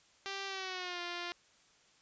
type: tone with pitch glide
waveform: 5% pulse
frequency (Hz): 392 to 349.2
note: G4 to F4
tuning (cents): 0 to 0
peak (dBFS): -27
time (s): 0.26-1.32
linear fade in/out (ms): 0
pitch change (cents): -200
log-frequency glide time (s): 0.46-1.01
effects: white hiss -66 dBFS RMS until 2.01 s + resampled to 16000 Hz